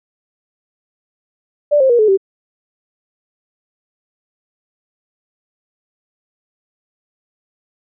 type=tone with pitch steps; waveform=sine; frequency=587.3 / 529.3 / 477 / 429.9 / 387.5 Hz; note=D5 / C5 / A#4 / A4 / G4; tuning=0 / +20 / +40 / -40 / -20 cents; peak=-8 dBFS; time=1.71-2.175 s; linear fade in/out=20 ms; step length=93 ms; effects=none